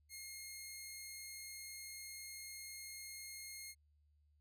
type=tone; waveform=10% pulse; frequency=2142 Hz; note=C7; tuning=40 cents sharp; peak=-39 dBFS; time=0.09-3.75 s; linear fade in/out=50 ms; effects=added 74 Hz sine -70 dBFS peak until 4.4 s